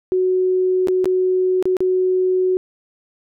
sine tone with dropouts, 370 Hz, F#4, in tune, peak -14 dBFS, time 0.12-2.57 s, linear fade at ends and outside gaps 0 ms, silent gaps 0.873-0.884 / 1.044-1.056 / 1.626-1.655 / 1.768-1.805 s, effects none

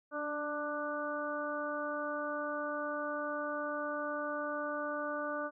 harmonic tone with a mistuned harmonic, 296 Hz, D4, 14 cents sharp, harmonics 1 / 2 / 3 / 4 / 5, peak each -42 / -38 / -47 / -40 / -41 dBFS, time 0.11-5.51 s, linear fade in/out 50 ms, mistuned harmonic 1, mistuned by -18 cents, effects none

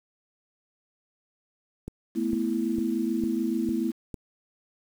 click train, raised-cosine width 3 ms, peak -22 dBFS, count 6, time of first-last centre 1.88-4.142 s, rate 2.21 Hz
sine chord, A suspended second, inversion none, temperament equal, 220 / 246.9 / 329.6 Hz, A3 / B3 / E4, 0 / 0 / 0 cents, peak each -29 / -29 / -28 dBFS, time 2.15-3.92 s, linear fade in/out 20 ms
effects 8-bit

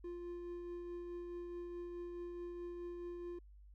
triangle tone with tremolo, 349.2 Hz, F4, in tune, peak -40 dBFS, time 0.04-3.39 s, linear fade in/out 5 ms, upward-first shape triangle, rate 4.7 Hz, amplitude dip 30%, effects added 50 Hz sine -56 dBFS peak until 3.74 s

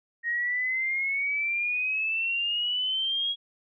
sine exponential sweep, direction up, 1864.7 to 3322 Hz, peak -25 dBFS, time 0.23-3.36 s, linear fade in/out 50 ms, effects none

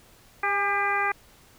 harmonic tone with a mistuned harmonic, 400 Hz, G4, 35 cents sharp, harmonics 1 / 2 / 3 / 4 / 5 / 6, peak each -34 / -28 / -28 / -29 / -29 / -32 dBFS, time 0.43-1.12 s, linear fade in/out 5 ms, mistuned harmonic 2, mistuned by +27 cents, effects pink hiss -55 dBFS RMS until 1.58 s

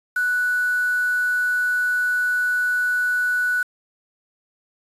sine tone with quantisation, 1480 Hz, F#6, in tune, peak -18 dBFS, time 0.16-3.63 s, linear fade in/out 5 ms, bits 6, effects resampled to 32000 Hz

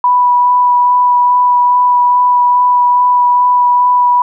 sine tone with vibrato, 984 Hz, B5, 7 cents flat, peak -6 dBFS, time 0.04-4.22 s, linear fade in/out 2 ms, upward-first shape sine, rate 2.4 Hz, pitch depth 10 cents each way, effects none

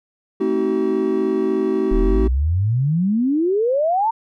triangle chord, A diminished seventh, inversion none, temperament just, 220 / 264 / 316.8 / 380.2 Hz, A3 / C4 / Eb4 / Gb4, 0 / +16 / +31 / +47 cents, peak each -23 / -23 / -21 / -17 dBFS, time 0.4-2.28 s, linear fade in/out 10 ms
sine exponential sweep, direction up, 34.15 to 932.3 Hz, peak -15 dBFS, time 1.91-4.11 s, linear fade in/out 10 ms
effects none

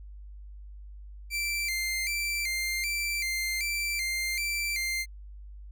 sawtooth tone with vibrato, 2217 Hz, C#7, in tune, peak -25 dBFS, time 1.3-5.06 s, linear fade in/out 50 ms, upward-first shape square, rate 1.3 Hz, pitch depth 94 cents each way, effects added 50 Hz sine -42 dBFS peak until 5.71 s

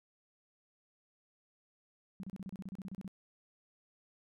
sine tone bursts, 190.4 Hz, F#3, 50 cents sharp, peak -40 dBFS, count 14, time 2.2-3.078 s, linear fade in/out 0 ms, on 33 ms, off 32 ms, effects none

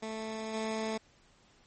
15% pulse tone with level steps, 220 Hz, A3, in tune, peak -30 / -26 dBFS, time 0.02-0.98 s, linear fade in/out 10 ms, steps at 0.53 s, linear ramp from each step 20 ms, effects pink hiss -64 dBFS RMS until 1.66 s + MP3 32 kbps

